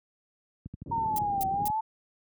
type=click train; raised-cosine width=5 ms; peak=-25 dBFS; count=14; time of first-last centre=0.66-1.7 s; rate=12.5 Hz
type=low-pass noise; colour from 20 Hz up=pink; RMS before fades=-39 dBFS; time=0.86-1.68 s; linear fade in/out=2 ms; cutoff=420 Hz; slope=24 dB/octave
type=exponential two-way sweep; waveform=sine; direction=down then up; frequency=932.3 to 765 to 893 Hz; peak=-26 dBFS; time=0.91-1.81 s; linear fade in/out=10 ms; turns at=1.47 s
type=noise bursts; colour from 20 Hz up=violet; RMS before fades=-33 dBFS; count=3; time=1.16-1.681 s; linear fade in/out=2 ms; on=27 ms; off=220 ms
effects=high-pass 80 Hz 12 dB/octave